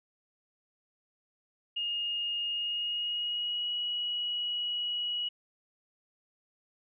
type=tone with pitch glide; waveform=sine; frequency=2847 to 2915 Hz; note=F7 to F#7; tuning=+33 to -26 cents; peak=-30 dBFS; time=1.76-5.29 s; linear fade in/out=10 ms; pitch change=+41 cents; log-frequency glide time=2.46-3.72 s; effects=none